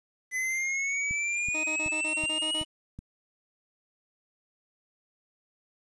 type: exponential sweep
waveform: square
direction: up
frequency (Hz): 2011 to 2960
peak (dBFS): -28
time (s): 0.31-2.65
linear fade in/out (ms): 50
type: click train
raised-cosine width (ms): 5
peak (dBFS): -28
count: 6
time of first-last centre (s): 1.11-2.99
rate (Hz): 2.66
type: tone bursts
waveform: 20% pulse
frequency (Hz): 311.1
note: D#4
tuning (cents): 0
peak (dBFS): -30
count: 9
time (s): 1.54-2.639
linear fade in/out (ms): 10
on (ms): 99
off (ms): 26
effects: resampled to 22050 Hz + 10-bit